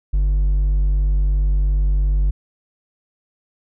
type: tone with hard clipping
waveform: sine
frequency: 48.59 Hz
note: G1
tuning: 15 cents flat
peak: -15 dBFS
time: 0.13-2.31 s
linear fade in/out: 10 ms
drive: 3 dB
effects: none